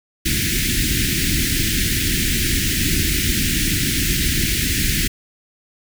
pink band-stop noise, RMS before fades -19 dBFS, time 0.25-5.08 s, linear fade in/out 10 ms, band 350 to 1700 Hz, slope 48 dB/octave, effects none

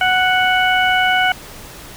harmonic tone, 740 Hz, F#5, in tune, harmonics 1 / 2 / 3 / 4, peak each -16 / -16 / -20 / -21 dBFS, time 0.01-1.32 s, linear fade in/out 2 ms, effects pink hiss -36 dBFS RMS until 1.96 s

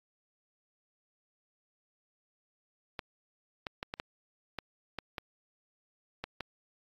clicks, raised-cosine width 0.3 ms, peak -20 dBFS, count 10, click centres 2.992 / 3.668 / 3.829 / 3.939 / 3.999 / 4.587 / 4.987 / 5.182 / 6.24 / 6.407 s, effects AAC 32 kbps

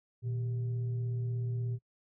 sine tone with frequency modulation, 118.2 Hz, A#2, 24 cents sharp, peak -31 dBFS, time 0.22-1.79 s, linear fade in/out 50 ms, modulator 273 Hz, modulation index 0.27, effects noise-tail reverb RT60 0.1 s tail -26 dB re dry

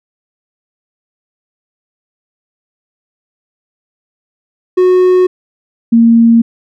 triangle / sine tone pair in turn, 366.3 / 230.8 Hz, F#4 / A#3, -17 / -17 cents, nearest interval minor sixth, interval 800 cents, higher first, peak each -3 dBFS, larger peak neither, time 4.77-5.27 / 5.92-6.42 s, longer neither, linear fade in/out 10 ms, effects none

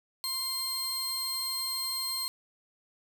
sawtooth tone pair together, 1049 / 4196 Hz, C6 / C8, +4 / +4 cents, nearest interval 2 octaves, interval 2400 cents, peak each -38 / -28 dBFS, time 0.24-2.28 s, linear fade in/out 0 ms, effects none

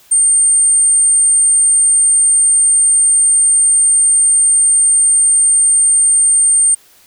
sine tone, 8750 Hz, C#9, 24 cents flat, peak -6 dBFS, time 0.11-6.75 s, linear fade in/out 10 ms, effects tanh soft clip ceiling -4 dBFS + white hiss -47 dBFS RMS until 7.06 s

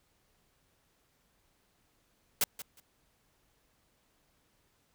white noise with echo, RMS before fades -27 dBFS, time 2.41-2.44 s, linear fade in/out 2 ms, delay 180 ms, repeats 2, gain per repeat -15 dB, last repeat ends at 2.8 s, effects pink hiss -72 dBFS RMS until 4.94 s

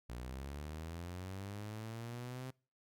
sawtooth linear sweep, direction up, 58 to 130.81 Hz, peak -39 dBFS, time 0.09-2.51 s, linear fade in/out 10 ms, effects noise-tail reverb RT60 0.4 s tail -26 dB re dry + Opus 48 kbps

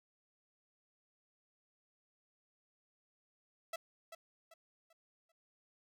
sawtooth tone with echo, 659.3 Hz, E5, in tune, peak -35 dBFS, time 3.73-3.76 s, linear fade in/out 5 ms, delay 390 ms, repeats 4, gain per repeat -9 dB, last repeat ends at 5.32 s, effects none

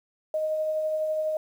sine tone with tremolo, 622.3 Hz, D#5, in tune, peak -23 dBFS, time 0.34-1.37 s, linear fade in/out 2 ms, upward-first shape triangle, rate 12 Hz, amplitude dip 30%, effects 9-bit

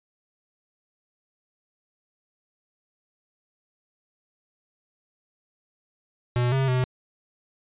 square tone with pitch steps, 122.4 / 134.1 / 127.4 Hz, B2 / C3 / C3, -15 / +43 / -46 cents, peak -21 dBFS, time 6.36-6.84 s, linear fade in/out 0 ms, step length 160 ms, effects resampled to 8000 Hz

